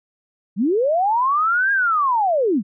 sine linear two-way sweep, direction up then down, 170.2 to 1636 to 170.2 Hz, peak -15 dBFS, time 0.56-2.63 s, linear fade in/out 50 ms, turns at 1.72 s, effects none

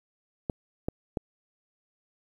clicks, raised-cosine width 2 ms, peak -15 dBFS, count 3, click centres 0.498 / 0.885 / 1.172 s, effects 9-bit

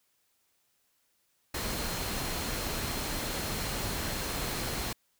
sine tone in noise, 4186 Hz, C8, in tune, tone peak -45 dBFS, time 1.54-4.93 s, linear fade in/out 5 ms, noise pink, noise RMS -34 dBFS, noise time 1.54-4.93 s, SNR -14 dB, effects white hiss -73 dBFS RMS until 5.19 s

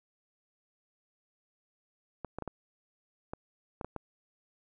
clicks, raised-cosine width 1 ms, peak -23 dBFS, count 8, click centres 2.247 / 2.386 / 2.423 / 2.477 / 3.335 / 3.812 / 3.846 / 3.963 s, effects none

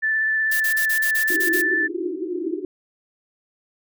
sine tone with vibrato, 1758 Hz, A6, 2 cents flat, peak -18 dBFS, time 0.02-1.88 s, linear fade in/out 20 ms, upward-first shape sine, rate 16 Hz, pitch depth 12 cents each way
blue noise bursts, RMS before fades -27 dBFS, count 9, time 0.51-1.62 s, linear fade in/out 10 ms, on 94 ms, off 33 ms
pink band-pass noise, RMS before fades -27 dBFS, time 1.3-2.65 s, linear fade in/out 2 ms, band 320 to 370 Hz, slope 96 dB/octave
effects none

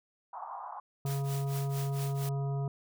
pink band-pass noise, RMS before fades -42 dBFS, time 0.33-0.8 s, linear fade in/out 5 ms, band 770 to 1100 Hz, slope 48 dB/octave
harmonic tone, 138.59 Hz, C#3, in tune, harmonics 1 / 3 / 5 / 7 / 9, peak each -30 / -42 / -44 / -50 / -53 dBFS, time 1.05-2.68 s, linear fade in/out 2 ms
white noise with tremolo, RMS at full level -42 dBFS, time 1.06-2.29 s, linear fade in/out 0 ms, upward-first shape triangle, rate 4.4 Hz, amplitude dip 95%
effects none

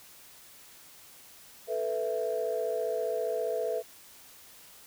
sine chord, A suspended second, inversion none, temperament just, 440 / 495 / 660 Hz, A4 / B4 / E5, 0 / +4 / +2 cents, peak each -32 dBFS, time 1.67-3.83 s, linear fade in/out 50 ms, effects tanh soft clip ceiling -20 dBFS + white hiss -53 dBFS RMS until 4.86 s

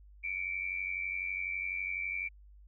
sine tone pair together, 2251 / 2343 Hz, C#7 / D7, +26 / -5 cents, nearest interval minor second, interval 69 cents, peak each -38 / -35 dBFS, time 0.23-2.29 s, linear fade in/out 20 ms, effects added 50 Hz sine -53 dBFS peak until 2.67 s

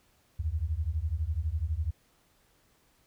sine beating tone pair, 73 / 85 Hz, D2 / F2, -10 / -46 cents, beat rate 12 Hz, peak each -31 dBFS, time 0.39-1.91 s, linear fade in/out 10 ms, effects pink hiss -67 dBFS RMS until 3.06 s

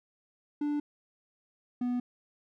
triangle tone pair in turn, 293.7 / 245.9 Hz, D4 / B3, 0 / -7 cents, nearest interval minor third, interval 307 cents, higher first, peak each -26 dBFS, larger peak neither, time 0.61-0.8 / 1.81-2 s, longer neither, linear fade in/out 5 ms, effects none

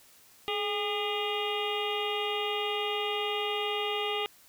harmonic tone with a mistuned harmonic, 406.9 Hz, G#4, 35 cents flat, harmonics 1 / 2 / 3 / 5 / 6 / 7 / 8 / 9, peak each -33 / -36 / -38 / -40 / -40 / -35 / -40 / -43 dBFS, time 0.48-4.26 s, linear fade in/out 0 ms, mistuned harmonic 1, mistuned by +60 cents, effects white hiss -58 dBFS RMS until 4.48 s

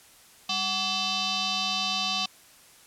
sine tone with frequency modulation, 200 Hz, G3, 35 cents sharp, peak -25 dBFS, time 0.49-2.26 s, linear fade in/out 5 ms, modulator 949 Hz, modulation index 5, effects white hiss -54 dBFS RMS until 2.86 s + low-pass 12000 Hz 12 dB/octave

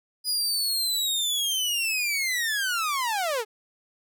sawtooth linear sweep, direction down, 4978 to 408.3 Hz, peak -21 dBFS, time 0.24-3.45 s, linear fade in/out 50 ms, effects none

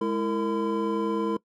triangle tone cluster, 210.1 / 329.1 / 458.5 / 1017 Hz, G#3 / E4 / A#4 / C6, +20 / -3 / -29 / -50 cents, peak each -28 / -27 / -26 / -31 dBFS, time 0.01-1.37 s, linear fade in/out 5 ms, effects noise-tail reverb RT60 0.1 s tail -21 dB re dry

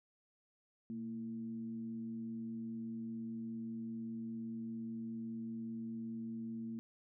sine tone with frequency modulation, 227.2 Hz, A#3, 44 cents flat, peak -40 dBFS, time 0.9-6.79 s, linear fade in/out 0 ms, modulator 105 Hz, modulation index 0.37, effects none

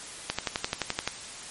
click train, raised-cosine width 0.2 ms, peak -9 dBFS, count 10, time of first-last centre 0.3-1.076 s, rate 11.6 Hz, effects white hiss -41 dBFS RMS until 1.5 s + MP3 48 kbps

